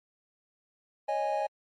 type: chord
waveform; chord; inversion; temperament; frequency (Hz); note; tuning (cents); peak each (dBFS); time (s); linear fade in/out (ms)
triangle; C# suspended second; none; equal with one note detuned; 554.4 / 622.3 / 824.9; C#5 / D#5 / G#5; 0 / 0 / -12; -32 / -30 / -28; 1.08-1.47; 10
effects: MP3 48 kbps